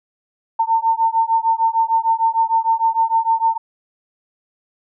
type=beating tone pair; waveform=sine; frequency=901 / 907.6 Hz; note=A5 / A#5; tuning=+41 / -47 cents; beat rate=6.6 Hz; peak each=-17 dBFS; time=0.59-3.58 s; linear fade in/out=10 ms; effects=none